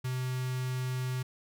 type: tone with notch filter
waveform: square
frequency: 127.9 Hz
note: C3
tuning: 39 cents flat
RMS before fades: -33 dBFS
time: 0.04-1.23 s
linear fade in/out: 10 ms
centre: 550 Hz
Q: 0.77
effects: none